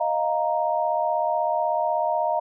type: chord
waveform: sine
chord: Eb suspended second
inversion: none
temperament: equal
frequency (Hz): 622.3 / 698.5 / 932.3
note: Eb5 / F5 / Bb5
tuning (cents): 0 / 0 / 0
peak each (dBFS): -25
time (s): 0-2.4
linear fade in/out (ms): 10
effects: none